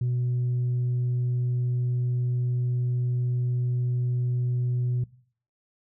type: tone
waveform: sine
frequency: 123.47 Hz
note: B2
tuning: in tune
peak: -21 dBFS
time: 0.01-5.04 s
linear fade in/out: 5 ms
effects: noise-tail reverb RT60 0.5 s tail -20 dB re dry + tanh soft clip ceiling -21 dBFS